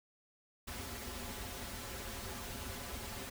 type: noise with comb filter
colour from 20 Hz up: pink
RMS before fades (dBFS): -44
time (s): 0.67-3.3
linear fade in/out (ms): 10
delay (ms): 6.4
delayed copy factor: -0.85
effects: none